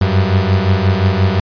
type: beating tone pair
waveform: 35% pulse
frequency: 92.5 / 98.2 Hz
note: F#2 / G2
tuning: 0 / +4 cents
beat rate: 5.7 Hz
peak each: -12 dBFS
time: 0.01-1.4 s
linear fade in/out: 5 ms
effects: resampled to 11025 Hz